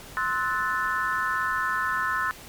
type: chord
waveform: sine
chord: F# half-diminished seventh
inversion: second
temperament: equal with one note detuned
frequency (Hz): 1046.5 / 1299.6 / 1480 / 1760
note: C6 / E6 / F#6 / A6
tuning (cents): 0 / -25 / 0 / 0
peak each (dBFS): -29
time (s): 0.17-2.31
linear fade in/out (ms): 0
effects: pink hiss -44 dBFS RMS until 2.48 s + MP3 96 kbps